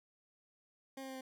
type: tone with pitch steps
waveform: 20% pulse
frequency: 268.3 / 266 / 263.7 / 261.4 Hz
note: C4 / C4 / C4 / C4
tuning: +44 / +29 / +14 / -1 cents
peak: -39 dBFS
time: 0.97-1.21 s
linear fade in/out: 5 ms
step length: 60 ms
effects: none